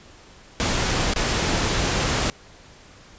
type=noise with dropouts; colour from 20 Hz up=pink; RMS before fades=-22 dBFS; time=0.6-2.3 s; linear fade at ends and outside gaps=0 ms; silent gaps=1.136-1.161 s; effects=pink hiss -48 dBFS RMS until 3.18 s + resampled to 16000 Hz